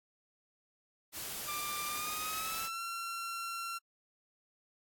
white noise, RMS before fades -41 dBFS, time 1.12-2.7 s, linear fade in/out 50 ms
sawtooth tone with pitch glide, 1187 to 1363.5 Hz, D6 to F6, +18 to -42 cents, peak -34 dBFS, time 1.47-3.79 s, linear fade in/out 20 ms, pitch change +240 cents, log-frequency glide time 1.86-2.81 s
effects AAC 64 kbps

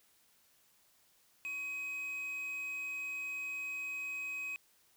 triangle tone with quantisation, 2529 Hz, D#7, 28 cents sharp, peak -36 dBFS, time 1.45-4.56 s, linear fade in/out 0 ms, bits 9, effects white hiss -69 dBFS RMS until 4.96 s

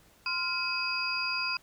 sine tone cluster, 1034 / 1399 / 2540 / 4840 Hz, C6 / F6 / D#7 / D#8, -21 / +3 / +35 / -49 cents, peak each -37 / -37 / -32 / -33 dBFS, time 0.26-1.57 s, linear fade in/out 2 ms, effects pink hiss -61 dBFS RMS until 1.62 s

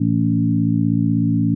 harmonic tone with a mistuned harmonic, 56.5 Hz, A1, 47 cents sharp, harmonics 2 / 3 / 4 / 5, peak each -20 / -20 / -20 / -20 dBFS, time 0-1.55 s, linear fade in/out 10 ms, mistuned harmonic 2, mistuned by +17 cents, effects none

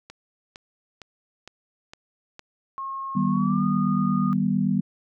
click train, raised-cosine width 0.2 ms, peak -23 dBFS, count 6, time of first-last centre 0.1-2.394 s, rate 2.18 Hz
sine tone with pitch glide, 1081 to 1227.5 Hz, C#6 to D#6, -44 to -24 cents, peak -29 dBFS, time 2.78-4.33 s, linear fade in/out 0 ms, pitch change +220 cents, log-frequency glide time 3.28-3.65 s
sine chord, Eb augmented, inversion none, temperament just, 155.56 / 194.45 / 243.1 Hz, Eb3 / G3 / B3, 0 / -14 / -27 cents, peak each -27 / -22 / -25 dBFS, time 3.15-4.81 s, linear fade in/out 10 ms
effects none

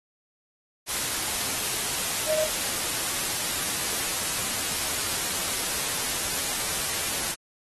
sine tone in noise, 622.3 Hz, D#5, in tune, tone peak -23 dBFS, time 2.26-2.48 s, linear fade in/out 50 ms, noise white, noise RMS -28 dBFS, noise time 0.86-7.36 s, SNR +2 dB, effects AAC 32 kbps

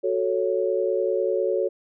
sine chord, F# minor, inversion none, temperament equal, 370 / 440 / 554.4 Hz, F#4 / A4 / C#5, 0 / 0 / 0 cents, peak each -25 dBFS, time 0.03-1.69 s, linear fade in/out 20 ms, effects none

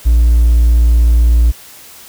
triangle tone with hard clipping, 58 Hz, A#1, 8 cents flat, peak -6 dBFS, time 0.05-1.52 s, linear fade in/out 20 ms, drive 4 dB, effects white hiss -37 dBFS RMS until 2.08 s

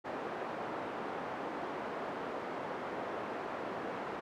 pink band-pass noise, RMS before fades -40 dBFS, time 0.04-4.21 s, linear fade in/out 20 ms, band 350 to 1200 Hz, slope 12 dB/octave, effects none

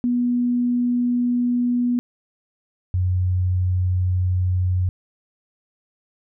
sine tone pair in turn, 243.7 / 91.28 Hz, B3 / F#2, -23 / -23 cents, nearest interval octave + perfect fourth, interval 1700 cents, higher first, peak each -17 dBFS, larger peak neither, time 0.04-1.99 / 2.94-4.89 s, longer neither, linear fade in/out 0 ms, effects none

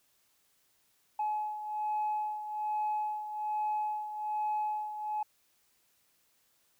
sine beating tone pair, 849 / 850.2 Hz, G#5 / G#5, +38 / +40 cents, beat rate 1.2 Hz, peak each -31 / -37 dBFS, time 1.19-5.23 s, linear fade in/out 5 ms, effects tanh soft clip ceiling -26 dBFS + white hiss -71 dBFS RMS until 6.79 s

